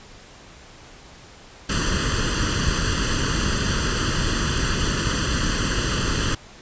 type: noise with comb filter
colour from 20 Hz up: pink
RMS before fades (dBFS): -22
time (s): 1.69-6.35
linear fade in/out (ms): 5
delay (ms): 0.66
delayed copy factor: +0.85
effects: pink hiss -45 dBFS RMS until 6.61 s + resampled to 16000 Hz